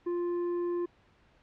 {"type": "tone with tanh clipping", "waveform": "sine", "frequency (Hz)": 349.2, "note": "F4", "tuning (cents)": 0, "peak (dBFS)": -30, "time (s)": [0.06, 0.86], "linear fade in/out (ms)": 10, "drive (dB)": 6, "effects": ["pink hiss -64 dBFS RMS until 1.42 s", "low-pass 3000 Hz 12 dB/octave"]}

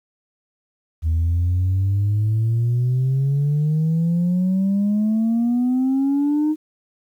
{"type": "exponential sweep", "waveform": "sine", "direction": "up", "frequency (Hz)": [79, 311.1], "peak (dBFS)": -14, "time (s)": [1.02, 6.56], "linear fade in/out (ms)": 50, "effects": ["tanh soft clip ceiling -14 dBFS", "9-bit"]}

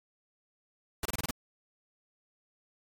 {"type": "noise bursts", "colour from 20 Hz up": "pink", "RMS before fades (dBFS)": -33, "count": 6, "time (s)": [1.03, 1.309], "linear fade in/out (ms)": 2, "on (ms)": 24, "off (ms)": 27, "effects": ["AAC 64 kbps"]}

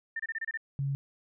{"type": "tone bursts", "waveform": "sine", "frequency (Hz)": 1800, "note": "A6", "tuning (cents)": 39, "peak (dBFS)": -31, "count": 7, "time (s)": [0.16, 0.574], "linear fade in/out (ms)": 5, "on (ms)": 36, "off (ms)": 27}
{"type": "tone", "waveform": "sine", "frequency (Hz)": 138.7, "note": "C#3", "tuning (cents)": 1, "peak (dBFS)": -28, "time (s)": [0.79, 0.95], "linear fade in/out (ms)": 0}
{"effects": []}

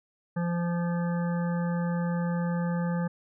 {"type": "harmonic tone", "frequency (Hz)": 172.6, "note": "F3", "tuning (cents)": -20, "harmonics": [1, 3, 5, 7, 9, 10], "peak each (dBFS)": [-26, -36, -40, -43, -45, -46], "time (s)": [0.36, 3.08], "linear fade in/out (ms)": 10, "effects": []}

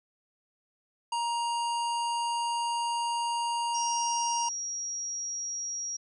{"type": "harmonic tone", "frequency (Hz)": 940, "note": "A#5", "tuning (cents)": 14, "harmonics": [1, 3, 5, 7, 9, 10], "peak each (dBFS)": [-28, -38, -42, -45, -47, -48], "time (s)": [1.12, 4.49], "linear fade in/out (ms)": 5}
{"type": "tone", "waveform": "sine", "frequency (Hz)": 5670, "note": "F8", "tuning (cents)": 25, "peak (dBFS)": -32, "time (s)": [3.74, 5.97], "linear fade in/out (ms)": 10}
{"effects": []}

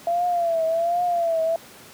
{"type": "tone with vibrato", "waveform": "sine", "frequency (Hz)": 678, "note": "E5", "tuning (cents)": 49, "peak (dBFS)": -19, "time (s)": [0.07, 1.56], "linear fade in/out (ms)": 2, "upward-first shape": "triangle", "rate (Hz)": 1.3, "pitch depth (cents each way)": 94, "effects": ["pink hiss -45 dBFS RMS until 1.93 s", "high-pass 150 Hz 12 dB/octave"]}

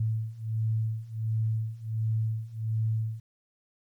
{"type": "beating tone pair", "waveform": "sine", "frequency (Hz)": [110, 111.4], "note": ["A2", "A2"], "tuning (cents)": [0, 22], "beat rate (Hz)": 1.4, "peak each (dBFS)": [-31, -29], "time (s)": [0, 3.2], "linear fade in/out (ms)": 5, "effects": ["11-bit"]}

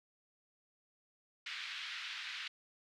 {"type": "band-pass noise", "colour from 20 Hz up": "white", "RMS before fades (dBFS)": -44, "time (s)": [1.46, 2.48], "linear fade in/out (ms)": 5, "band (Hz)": [1500, 3700], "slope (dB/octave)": 24, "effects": []}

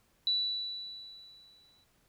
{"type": "tone with exponential decay", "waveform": "sine", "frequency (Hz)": 3951, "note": "B7", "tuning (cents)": 0, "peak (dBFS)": -25, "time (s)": [0.27, 1.84], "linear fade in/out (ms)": 1, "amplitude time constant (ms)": 340, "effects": ["pink hiss -70 dBFS RMS until 2.08 s"]}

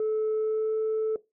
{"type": "tone with pitch glide", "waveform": "sine", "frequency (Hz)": [434.1, 437.9], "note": ["A4", "A4"], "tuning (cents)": [-23, -8], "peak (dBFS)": -22, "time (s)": [0, 1.16], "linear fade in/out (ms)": 2, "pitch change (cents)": 15, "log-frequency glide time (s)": [0.33, 0.76], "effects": ["noise-tail reverb RT60 0.2 s tail -18 dB re dry", "tanh soft clip ceiling -22 dBFS"]}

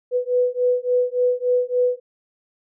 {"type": "beating tone pair", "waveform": "sine", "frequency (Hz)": [493.9, 497.4], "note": ["B4", "B4"], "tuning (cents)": [0, 12], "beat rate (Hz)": 3.5, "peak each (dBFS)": -20, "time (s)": [0.11, 2], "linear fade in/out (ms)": 50, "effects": []}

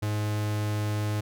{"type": "tone", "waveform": "45% pulse", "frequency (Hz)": 105.4, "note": "G#2", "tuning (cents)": 26, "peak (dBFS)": -26, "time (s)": [0.02, 1.21], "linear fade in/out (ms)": 10, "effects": []}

